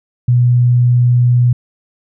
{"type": "tone", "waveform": "sine", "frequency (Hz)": 122.5, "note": "B2", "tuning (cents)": -14, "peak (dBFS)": -7, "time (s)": [0.28, 1.53], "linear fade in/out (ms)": 5, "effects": []}